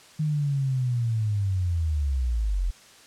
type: linear sweep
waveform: sine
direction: down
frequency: 155.7 to 41.2 Hz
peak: -22 dBFS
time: 0.19-2.71 s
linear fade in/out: 10 ms
effects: white hiss -51 dBFS RMS until 3.06 s + low-pass 8000 Hz 12 dB/octave